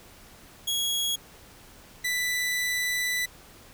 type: tone pair in turn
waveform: sawtooth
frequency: 3322 / 1983.4 Hz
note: G#7 / B6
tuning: 0 / +7 cents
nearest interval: major sixth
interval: 893 cents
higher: first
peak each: -22 dBFS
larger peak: neither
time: 0.67-1.16 / 2.04-3.26 s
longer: second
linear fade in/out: 10 ms
effects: pink hiss -51 dBFS RMS until 3.73 s